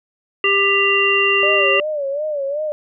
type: harmonic tone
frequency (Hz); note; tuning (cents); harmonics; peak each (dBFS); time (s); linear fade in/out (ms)
396.4; G4; +19; 1 / 3 / 5 / 7; -19 / -21 / -21 / -15; 0.44-1.8; 2
type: tone with vibrato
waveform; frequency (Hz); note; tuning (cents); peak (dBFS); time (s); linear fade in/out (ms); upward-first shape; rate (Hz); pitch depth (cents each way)
sine; 581; D5; -19; -19; 1.43-2.72; 0; sine; 2.7; 110
effects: none